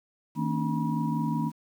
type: tone cluster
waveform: sine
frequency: 158.9 / 227.8 / 271.6 / 297.3 / 964 Hz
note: D#3 / A#3 / C#4 / D4 / B5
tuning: +37 / -40 / -35 / +21 / -42 cents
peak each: -29 / -30 / -34 / -35 / -34 dBFS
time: 0.35-1.52 s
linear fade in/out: 50 ms
effects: 9-bit